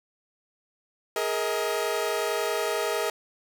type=chord; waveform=sawtooth; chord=Ab suspended second; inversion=none; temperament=equal with one note detuned; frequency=415.3 / 466.2 / 635.3 Hz; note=Ab4 / Bb4 / Eb5; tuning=0 / 0 / +36 cents; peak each=-26 dBFS; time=1.16-3.1 s; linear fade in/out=2 ms; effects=none